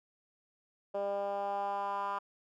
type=tone with band-pass filter sweep; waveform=10% pulse; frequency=200 Hz; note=G3; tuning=35 cents sharp; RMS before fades=-35 dBFS; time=0.94-2.19 s; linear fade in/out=10 ms; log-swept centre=560 to 1100 Hz; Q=3.7; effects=none